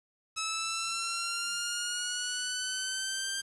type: exponential sweep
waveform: 10% pulse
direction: up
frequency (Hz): 1297 to 1585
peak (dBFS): -23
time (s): 0.36-3.42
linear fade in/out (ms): 20
effects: resampled to 24000 Hz + 9-bit